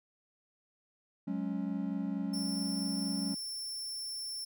triangle chord, F# suspended second, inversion none, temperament equal with one note detuned, 185 / 209.5 / 277.2 Hz, F#3 / G#3 / C#4, 0 / +15 / 0 cents, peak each -35 dBFS, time 1.27-3.35 s, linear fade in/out 10 ms
sawtooth tone, 5390 Hz, E8, 38 cents sharp, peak -35 dBFS, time 2.33-4.45 s, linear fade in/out 10 ms
effects none

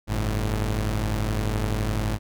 sawtooth tone pair together, 48.02 / 107.8 Hz, G1 / A2, -35 / -35 cents, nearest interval octave + major second, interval 1400 cents, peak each -22 / -22 dBFS, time 0.07-2.19 s, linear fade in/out 50 ms, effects none

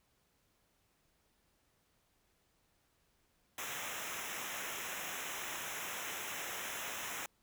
pink noise with comb filter, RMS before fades -42 dBFS, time 3.58-7.26 s, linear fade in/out 2 ms, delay 0.22 ms, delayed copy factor -1, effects pink hiss -75 dBFS RMS until 7.42 s

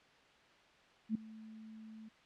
sine tone with ADSR envelope, 219.4 Hz, A3, 5 cents flat, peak -29 dBFS, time 1.09-2.09 s, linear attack 60 ms, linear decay 5 ms, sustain -20 dB, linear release 10 ms, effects white hiss -64 dBFS RMS until 2.25 s + low-pass 3000 Hz 12 dB/octave

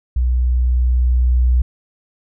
sine tone with level ramp, 61.8 Hz, B1, 2 cents sharp, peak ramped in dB -13 to -10 dBFS, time 0.16-1.62 s, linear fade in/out 5 ms, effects none

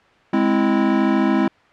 square chord, Ab augmented, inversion none, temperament equal, 207.7 / 261.6 / 329.6 Hz, Ab3 / C4 / E4, 0 / 0 / 0 cents, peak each -20 dBFS, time 0.33-1.48 s, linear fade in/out 5 ms, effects white hiss -52 dBFS RMS until 1.72 s + low-pass 2000 Hz 12 dB/octave

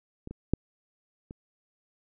clicks, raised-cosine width 3 ms, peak -26 / -26 / -10 / -28 dBFS, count 4, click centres 0.274 / 0.31 / 0.536 / 1.309 s, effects none

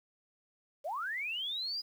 sine linear sweep, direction up, 523.3 to 4978 Hz, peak -34 dBFS, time 0.84-1.82 s, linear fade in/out 20 ms, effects 10-bit

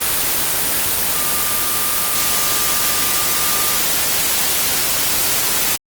sine tone in noise, 1200 Hz, D6, 37 cents sharp, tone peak -28 dBFS, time 1.14-3.79 s, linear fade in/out 20 ms, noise white, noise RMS -17 dBFS, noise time 0-5.77 s, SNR -14 dB, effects Opus 24 kbps

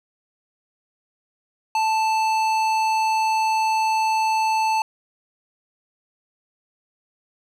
sine tone with tanh clipping, 880 Hz, A5, in tune, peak -20 dBFS, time 1.75-4.82 s, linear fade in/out 2 ms, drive 16 dB, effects none

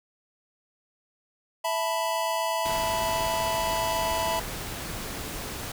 square chord, E suspended fourth, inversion none, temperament equal, 659.3 / 880 / 987.8 Hz, E5 / A5 / B5, 0 / 0 / 0 cents, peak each -30 / -32 / -30 dBFS, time 1.64-4.4 s, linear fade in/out 10 ms
pink noise, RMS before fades -35 dBFS, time 2.65-5.72 s, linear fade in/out 5 ms
effects none

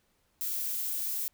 violet noise, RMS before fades -33 dBFS, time 0.41-1.28 s, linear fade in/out 0 ms, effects pink hiss -72 dBFS RMS until 1.33 s

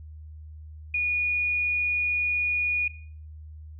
sine tone, 2451 Hz, D#7, 27 cents flat, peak -22 dBFS, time 0.94-2.88 s, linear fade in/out 5 ms, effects noise-tail reverb RT60 0.5 s tail -18 dB re dry + added 77 Hz sine -40 dBFS peak until 3.79 s

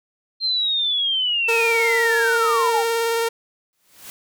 sine linear sweep, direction down, 4186 to 752 Hz, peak -18 dBFS, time 0.4-2.84 s, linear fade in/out 50 ms
sawtooth tone with vibrato, 460 Hz, A#4, 23 cents flat, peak -15 dBFS, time 1.48-3.29 s, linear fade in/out 10 ms, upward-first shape triangle, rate 19 Hz, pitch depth 20 cents each way
white noise with exponential growth, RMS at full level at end -35 dBFS, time 3.73-4.1 s, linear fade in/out 0 ms, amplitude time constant 80 ms
effects none

